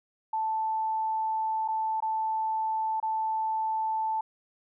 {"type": "tone with dropouts", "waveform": "sine", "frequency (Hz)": 880, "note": "A5", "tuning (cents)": 0, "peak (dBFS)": -26, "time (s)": [0.33, 4.21], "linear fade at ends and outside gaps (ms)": 5, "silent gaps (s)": [[1.679, 1.684], [2.004, 2.023], [3.001, 3.027]], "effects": []}